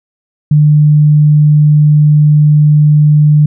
sine tone, 150 Hz, D3, 37 cents sharp, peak -3 dBFS, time 0.51-3.46 s, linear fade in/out 5 ms, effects none

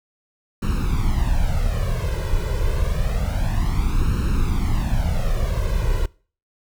brown noise with flanger, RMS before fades -20 dBFS, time 0.62-6.06 s, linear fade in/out 5 ms, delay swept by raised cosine 0.73 to 2.03 ms, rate 0.28 Hz, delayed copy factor +0.85, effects noise-tail reverb RT60 0.4 s tail -22 dB re dry

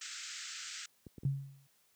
white band-pass noise, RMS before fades -45 dBFS, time 0.01-0.86 s, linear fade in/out 5 ms, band 1300 to 7900 Hz, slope 96 dB/octave
clicks, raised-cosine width 3 ms, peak -35 dBFS, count 3, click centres 1.067 / 1.182 / 1.234 s
sine tone with exponential decay, 137.7 Hz, C#3, 11 cents flat, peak -26 dBFS, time 1.25-1.67 s, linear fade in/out 2 ms, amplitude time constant 91 ms
effects white hiss -71 dBFS RMS until 1.95 s + high-pass 60 Hz 12 dB/octave

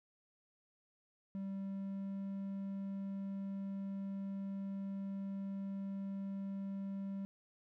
triangle tone with pitch glide, 194.8 to 195.93 Hz, G3 to G3, -11 to -1 cents, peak -37 dBFS, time 1.35-7.25 s, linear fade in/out 0 ms, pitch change +10 cents, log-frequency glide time 1.5-2.21 s, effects none

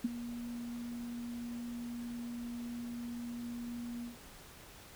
sine tone with ADSR envelope, 238.3 Hz, A#3, 38 cents sharp, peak -26 dBFS, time 0.04-4.17 s, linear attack 9 ms, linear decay 24 ms, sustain -13 dB, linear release 130 ms, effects pink hiss -54 dBFS RMS until 4.95 s

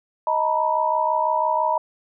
sine tone cluster, 627 / 905 / 971 Hz, D#5 / A5 / B5, +13 / +48 / -30 cents, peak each -24 / -23 / -21 dBFS, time 0.27-1.78 s, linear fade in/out 2 ms, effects none

